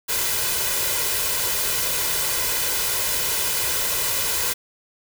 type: noise with comb filter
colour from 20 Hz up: white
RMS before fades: -23 dBFS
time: 0.08-4.54 s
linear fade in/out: 20 ms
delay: 2 ms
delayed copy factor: +0.6
effects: none